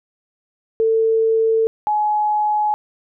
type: tone pair in turn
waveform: sine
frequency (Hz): 447.2 / 844.2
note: A4 / G#5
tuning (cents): +28 / +28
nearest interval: major seventh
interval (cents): 1100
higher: second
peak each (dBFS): -13 / -15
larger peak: first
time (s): 0.8-1.67 / 1.87-2.74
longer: neither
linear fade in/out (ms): 0
effects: none